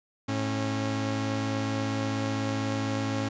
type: tone pair together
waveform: sawtooth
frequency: 108.3 / 272.9 Hz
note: A2 / C#4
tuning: -27 / -27 cents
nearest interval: octave + major third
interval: 1600 cents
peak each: -26 dBFS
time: 0.28-3.29 s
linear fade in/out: 10 ms
effects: resampled to 16000 Hz